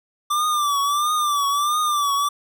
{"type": "tone with vibrato", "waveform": "square", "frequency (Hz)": 1174.7, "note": "D6", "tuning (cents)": 0, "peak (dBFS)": -19, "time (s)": [0.3, 2.29], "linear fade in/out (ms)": 10, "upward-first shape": "triangle", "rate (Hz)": 1.5, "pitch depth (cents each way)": 92, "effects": []}